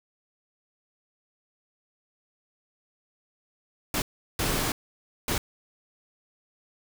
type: noise bursts at uneven times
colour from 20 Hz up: pink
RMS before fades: -27 dBFS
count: 3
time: 3.94-4.02 / 4.39-4.72 / 5.28-5.38 s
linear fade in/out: 2 ms
effects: none